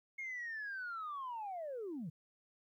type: linear sweep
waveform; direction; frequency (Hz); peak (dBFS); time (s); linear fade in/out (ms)
sine; down; 2168 to 138.3; -39; 0.18-2.1; 10
effects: tanh soft clip ceiling -37 dBFS + 13-bit